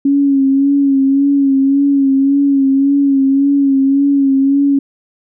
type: tone with vibrato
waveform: sine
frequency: 275.9 Hz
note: C#4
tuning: 8 cents flat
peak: -8 dBFS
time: 0.05-4.79 s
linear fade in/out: 5 ms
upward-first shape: sine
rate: 1.8 Hz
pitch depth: 39 cents each way
effects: none